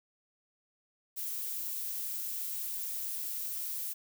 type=noise; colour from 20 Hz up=violet; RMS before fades=-37 dBFS; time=1.16-3.94 s; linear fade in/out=20 ms; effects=none